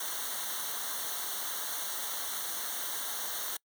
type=noise with comb filter; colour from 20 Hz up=white; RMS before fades=-36 dBFS; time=0-3.57 s; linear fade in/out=5 ms; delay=0.4 ms; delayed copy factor=-0.9; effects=noise-tail reverb RT60 0.1 s tail -26 dB re dry